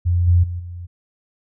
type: tone with level steps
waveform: sine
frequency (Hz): 87.6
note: F2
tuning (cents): +6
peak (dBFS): -14 / -10 / -23 / -29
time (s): 0.05-0.87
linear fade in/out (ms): 20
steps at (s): 0.27 / 0.43 / 0.59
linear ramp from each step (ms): 10
effects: none